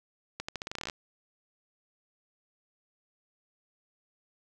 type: accelerating click train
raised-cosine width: 0.2 ms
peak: -18 dBFS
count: 14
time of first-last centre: 0.4-0.898 s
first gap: 85 ms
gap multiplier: 0.85
effects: none